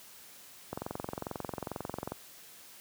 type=click train; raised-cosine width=1 ms; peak=-21 dBFS; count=32; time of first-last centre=0.73-2.12 s; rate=22.3 Hz; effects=white hiss -53 dBFS RMS until 2.8 s + high-pass 80 Hz 12 dB/octave